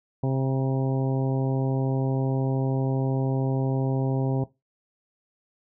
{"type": "harmonic tone with a mistuned harmonic", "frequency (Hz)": 132.9, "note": "C3", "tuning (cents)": 27, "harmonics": [1, 2, 3, 4, 5, 6, 7], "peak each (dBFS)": [-23, -29, -33, -35, -37, -39, -40], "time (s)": [0.23, 4.44], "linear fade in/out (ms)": 5, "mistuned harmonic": 7, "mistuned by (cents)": 32, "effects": ["noise-tail reverb RT60 0.2 s tail -17 dB re dry"]}